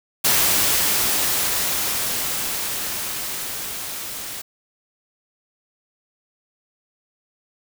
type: noise with level ramp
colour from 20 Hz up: white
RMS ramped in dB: -17 to -32 dBFS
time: 0.24-4.42 s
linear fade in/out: 10 ms
effects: none